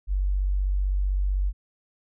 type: tone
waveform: sine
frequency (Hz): 47.85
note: G1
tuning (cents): -41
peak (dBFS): -21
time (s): 0.07-1.53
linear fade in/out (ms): 50
effects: none